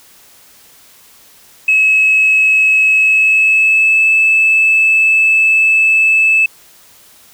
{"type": "tone with pitch glide", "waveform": "sine", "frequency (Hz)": [2577, 2618], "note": ["E7", "E7"], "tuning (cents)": [-40, -13], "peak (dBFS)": -6, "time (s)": [1.68, 6.46], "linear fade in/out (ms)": 5, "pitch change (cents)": 27, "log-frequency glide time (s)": [2.94, 4.09], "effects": ["tanh soft clip ceiling -3 dBFS", "white hiss -44 dBFS RMS until 7.33 s"]}